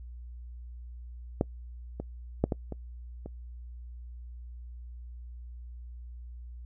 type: clicks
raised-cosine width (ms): 2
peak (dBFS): -11 / -21 / -10 / -15 / -23 / -26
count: 6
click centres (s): 1.411 / 2 / 2.44 / 2.522 / 2.723 / 3.26
effects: noise-tail reverb RT60 0.1 s tail -25 dB re dry + added 60 Hz sine -41 dBFS peak until 6.65 s